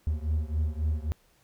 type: beating tone pair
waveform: triangle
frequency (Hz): 75.5 / 79.2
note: D2 / D#2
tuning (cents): +48 / +31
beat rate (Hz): 3.7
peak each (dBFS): -26 / -28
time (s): 0.07-1.12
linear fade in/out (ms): 0
effects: pink hiss -65 dBFS RMS until 1.43 s